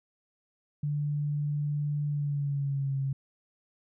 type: tone with pitch glide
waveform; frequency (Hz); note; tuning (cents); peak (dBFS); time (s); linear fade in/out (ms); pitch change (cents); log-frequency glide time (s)
sine; 146.83 to 136.21; D3 to C#3; 0 to -30; -27; 0.83-3.13; 5; -130; 2.08-2.97
effects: none